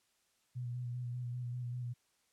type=tone with vibrato; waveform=sine; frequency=122.6 Hz; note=B2; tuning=12 cents flat; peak=-37 dBFS; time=0.55-1.94 s; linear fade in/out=20 ms; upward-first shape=square; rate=5.1 Hz; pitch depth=23 cents each way; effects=white hiss -75 dBFS RMS until 2.32 s + low-pass 10000 Hz 12 dB/octave